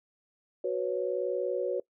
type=chord; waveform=sine; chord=F# suspended fourth; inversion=none; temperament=equal; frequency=370 / 493.9 / 554.4 Hz; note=F#4 / B4 / C#5; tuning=0 / 0 / 0 cents; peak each=-32 dBFS; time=0.64-1.8 s; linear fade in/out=5 ms; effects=noise-tail reverb RT60 0.1 s tail -21 dB re dry